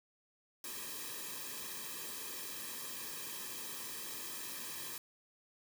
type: noise with comb filter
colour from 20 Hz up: white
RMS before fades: -44 dBFS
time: 0.64-4.98 s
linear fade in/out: 2 ms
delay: 1.4 ms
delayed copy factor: -0.95
effects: none